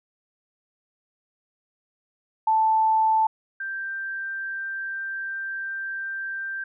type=tone pair in turn; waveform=sine; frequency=880 / 1574.3 Hz; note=A5 / G6; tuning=0 / +7 cents; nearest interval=minor seventh; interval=1007 cents; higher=second; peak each=-17 / -28 dBFS; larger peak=first; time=2.47-3.27 / 3.6-6.64 s; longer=second; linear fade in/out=5 ms; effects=none